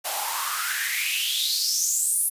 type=noise with high-pass filter sweep; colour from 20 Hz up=white; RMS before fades=-25 dBFS; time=0.04-2.3 s; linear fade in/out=20 ms; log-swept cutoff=660 to 11000 Hz; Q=6.7; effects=resampled to 32000 Hz